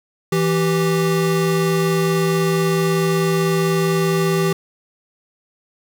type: tone pair together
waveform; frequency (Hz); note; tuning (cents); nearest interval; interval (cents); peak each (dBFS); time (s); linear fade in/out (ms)
square; 164.79 / 389.9; E3 / G4; 0 / -9; octave + minor third; 1491; -19; 0.32-4.53; 5
effects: none